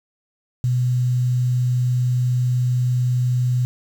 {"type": "tone with quantisation", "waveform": "sine", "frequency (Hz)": 124.5, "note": "B2", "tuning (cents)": 14, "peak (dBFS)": -16, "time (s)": [0.64, 3.65], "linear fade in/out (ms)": 0, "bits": 7, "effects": []}